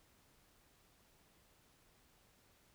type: silence
effects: pink hiss -70 dBFS RMS until 2.74 s